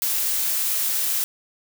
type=noise; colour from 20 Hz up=blue; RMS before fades=-23 dBFS; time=0.02-1.24 s; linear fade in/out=0 ms; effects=none